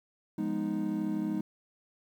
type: chord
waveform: triangle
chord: F half-diminished seventh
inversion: none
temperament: equal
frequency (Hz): 174.61 / 207.7 / 246.9 / 311.1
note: F3 / Ab3 / Cb4 / Eb4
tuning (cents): 0 / 0 / 0 / 0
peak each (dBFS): -37 / -31 / -37 / -31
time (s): 0.38-1.41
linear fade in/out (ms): 5
effects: 10-bit